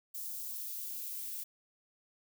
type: noise with high-pass filter sweep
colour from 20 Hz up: violet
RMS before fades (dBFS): -41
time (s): 0.14-1.44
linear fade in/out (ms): 10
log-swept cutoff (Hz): 4700 to 1800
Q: 0.83
effects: none